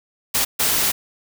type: noise bursts at uneven times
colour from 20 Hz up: white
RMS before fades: -19 dBFS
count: 2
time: 0.34-0.45 / 0.59-0.92 s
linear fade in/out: 10 ms
effects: none